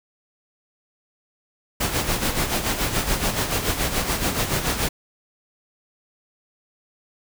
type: noise with tremolo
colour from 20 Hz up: pink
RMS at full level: -21 dBFS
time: 1.8-4.89 s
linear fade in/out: 10 ms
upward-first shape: sine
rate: 7 Hz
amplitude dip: 60%
effects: none